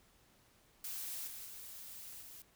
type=noise with level steps; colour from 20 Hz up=blue; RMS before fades=-43 / -48 / -50 / -53 dBFS; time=0.84-2.42 s; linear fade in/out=2 ms; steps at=1.27 / 1.45 / 2.21 s; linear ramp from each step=10 ms; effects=pink hiss -68 dBFS RMS until 2.55 s